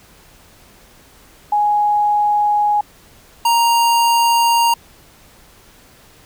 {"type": "tone pair in turn", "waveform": ["sine", "square"], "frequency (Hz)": [832, 933.9], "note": ["G#5", "A#5"], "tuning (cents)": [3, 3], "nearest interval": "major second", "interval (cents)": 200, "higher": "second", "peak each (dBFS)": -12, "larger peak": "neither", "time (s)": [[1.52, 2.81], [3.45, 4.74]], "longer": "neither", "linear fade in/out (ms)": 5, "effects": ["pink hiss -47 dBFS RMS until 6.25 s"]}